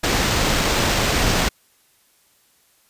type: noise with sample-and-hold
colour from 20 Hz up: pink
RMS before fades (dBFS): -19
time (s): 0.03-1.49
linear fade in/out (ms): 10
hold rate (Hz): 11025
effects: white hiss -59 dBFS RMS until 2.89 s + resampled to 32000 Hz